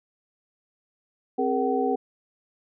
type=tone cluster; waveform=sine; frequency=263.5 / 412.1 / 470.2 / 757 Hz; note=C4 / G#4 / A#4 / F#5; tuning=+12 / -13 / +15 / +39 cents; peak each=-27 dBFS; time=1.38-1.96 s; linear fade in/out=10 ms; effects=none